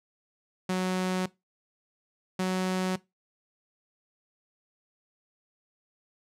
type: tone pair in turn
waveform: sawtooth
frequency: 184.8 / 185.65 Hz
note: F#3 / F#3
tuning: -2 / +6 cents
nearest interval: unison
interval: 8 cents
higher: second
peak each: -22 dBFS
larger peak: neither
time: 0.69-1.26 / 2.39-2.96 s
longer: neither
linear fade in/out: 5 ms
effects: noise-tail reverb RT60 0.2 s tail -20 dB re dry + low-pass 10000 Hz 12 dB/octave